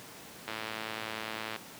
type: click train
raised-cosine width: 0.3 ms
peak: -20 dBFS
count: 120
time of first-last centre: 0.48-1.562 s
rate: 110 Hz
effects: pink hiss -48 dBFS RMS until 1.79 s + high-pass 150 Hz 12 dB/octave